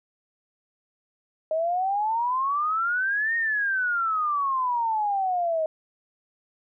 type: exponential two-way sweep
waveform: sine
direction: up then down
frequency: 622.3 to 1864.7 to 622.3 Hz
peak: -22 dBFS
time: 1.51-5.66 s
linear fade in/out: 2 ms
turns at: 3.36 s
effects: none